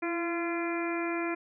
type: harmonic tone with a mistuned harmonic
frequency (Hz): 342.5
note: F4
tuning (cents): -34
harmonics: 1 / 2 / 3 / 4 / 5 / 6 / 7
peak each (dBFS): -31 / -38 / -40 / -40 / -42 / -42 / -39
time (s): 0.02-1.35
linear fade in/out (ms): 10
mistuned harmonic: 1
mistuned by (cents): -33
effects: none